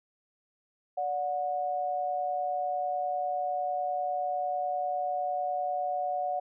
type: tone pair together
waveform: sine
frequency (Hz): 579.4 / 730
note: D5 / F#5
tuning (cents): -24 / -24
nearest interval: major third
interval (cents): 400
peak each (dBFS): -34 / -29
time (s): 0.97-6.4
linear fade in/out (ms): 10
effects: none

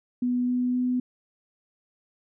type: tone with pitch steps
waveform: sine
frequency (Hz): 246.9 / 248.5 / 250.1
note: B3 / B3 / B3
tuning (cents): 0 / +11 / +22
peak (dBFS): -22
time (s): 0.22-1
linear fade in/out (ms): 5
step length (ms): 260
effects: none

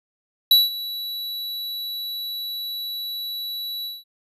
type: tone with ADSR envelope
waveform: square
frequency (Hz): 3931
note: B7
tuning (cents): -9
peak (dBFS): -10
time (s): 0.51-4.04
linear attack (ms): 3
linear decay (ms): 180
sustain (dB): -18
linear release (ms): 190
effects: resampled to 32000 Hz

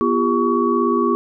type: tone cluster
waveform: sine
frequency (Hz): 245.1 / 345 / 402 / 1126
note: B3 / F4 / G4 / C#6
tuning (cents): -13 / -21 / +44 / +27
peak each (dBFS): -20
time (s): 0.01-1.15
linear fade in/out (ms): 0
effects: none

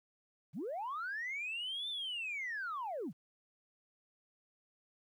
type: linear two-way sweep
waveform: sine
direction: up then down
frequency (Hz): 114.2 to 3596 to 114.2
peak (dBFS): -36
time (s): 0.53-3.13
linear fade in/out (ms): 50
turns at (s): 1.89
effects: tanh soft clip ceiling -34 dBFS + 12-bit

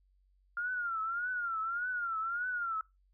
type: tone with vibrato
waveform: sine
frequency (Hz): 1396.9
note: F6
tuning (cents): 0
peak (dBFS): -32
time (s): 0.57-2.81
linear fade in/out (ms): 2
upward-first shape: triangle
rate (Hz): 1.7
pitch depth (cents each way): 140
effects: noise-tail reverb RT60 0.2 s tail -19 dB re dry + added 47 Hz sine -66 dBFS peak until 3.13 s

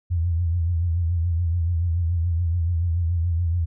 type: tone with vibrato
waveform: sine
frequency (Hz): 85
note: F2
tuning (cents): -46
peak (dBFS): -19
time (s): 0.1-3.66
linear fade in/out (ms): 20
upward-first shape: triangle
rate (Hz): 7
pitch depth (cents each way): 94
effects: none

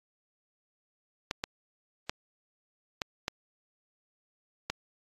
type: clicks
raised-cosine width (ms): 0.2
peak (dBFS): -13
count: 6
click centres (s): 1.311 / 1.439 / 2.095 / 3.018 / 3.281 / 4.7
effects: AAC 32 kbps

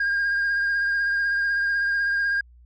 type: tone with vibrato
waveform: sine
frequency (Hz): 1614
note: G#6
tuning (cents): -50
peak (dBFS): -18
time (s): 0-2.41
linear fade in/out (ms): 5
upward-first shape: triangle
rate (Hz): 16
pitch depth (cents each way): 24
effects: tanh soft clip ceiling -19 dBFS + added 60 Hz sine -48 dBFS peak until 2.65 s

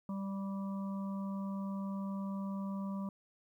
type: harmonic tone with a mistuned harmonic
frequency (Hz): 196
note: G3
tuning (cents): 0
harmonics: 1 / 3 / 5 / 6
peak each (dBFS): -36 / -50 / -50 / -52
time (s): 0.09-3.09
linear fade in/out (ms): 2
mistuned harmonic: 6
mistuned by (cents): -16
effects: 12-bit

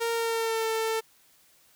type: tone with pitch glide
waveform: sawtooth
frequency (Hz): 462.7 to 445.9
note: A#4 to A4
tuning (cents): -13 to +23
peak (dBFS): -22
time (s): 0-1.01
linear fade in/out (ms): 20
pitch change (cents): -64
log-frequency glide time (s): 0.11-0.68
effects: white hiss -61 dBFS RMS until 1.75 s

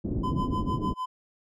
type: low-pass noise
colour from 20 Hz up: white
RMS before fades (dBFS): -29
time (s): 0.04-0.94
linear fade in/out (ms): 10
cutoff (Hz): 310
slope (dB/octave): 24
type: tone with tremolo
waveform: triangle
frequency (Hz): 1016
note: B5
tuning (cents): +49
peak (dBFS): -26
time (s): 0.23-1.06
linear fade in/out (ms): 10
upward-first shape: sine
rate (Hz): 6.6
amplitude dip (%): 95
effects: none

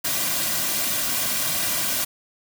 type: noise with comb filter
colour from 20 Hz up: white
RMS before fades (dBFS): -24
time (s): 0.04-2.05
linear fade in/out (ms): 10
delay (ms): 2.3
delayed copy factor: -0.6
effects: none

